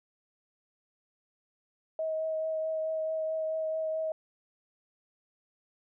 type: tone with vibrato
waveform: sine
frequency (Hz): 635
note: D#5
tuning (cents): +35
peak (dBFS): -29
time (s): 1.99-4.12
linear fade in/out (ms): 2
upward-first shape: triangle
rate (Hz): 4.6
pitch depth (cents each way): 14
effects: none